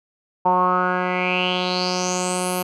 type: tone with low-pass filter sweep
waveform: 10% pulse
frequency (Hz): 181.6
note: F#3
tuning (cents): -32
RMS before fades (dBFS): -21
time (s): 0.45-2.63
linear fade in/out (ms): 10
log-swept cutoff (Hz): 890 to 12000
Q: 6.5
effects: none